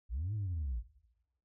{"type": "linear two-way sweep", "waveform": "sine", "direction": "up then down", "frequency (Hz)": [49.77, 110, 49.77], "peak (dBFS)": -32, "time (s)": [0.09, 0.83], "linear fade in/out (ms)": 50, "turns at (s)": 0.34, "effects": ["noise-tail reverb RT60 1.0 s tail -19 dB re dry", "tanh soft clip ceiling -31 dBFS"]}